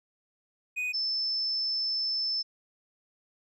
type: tone pair in turn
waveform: triangle / sine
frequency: 2489 / 5274 Hz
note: D#7 / E8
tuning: 0 / 0 cents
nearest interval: octave + minor second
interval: 1300 cents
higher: second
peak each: -27 dBFS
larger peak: neither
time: 0.76-0.93 / 0.93-2.43 s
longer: second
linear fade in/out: 20 ms
effects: none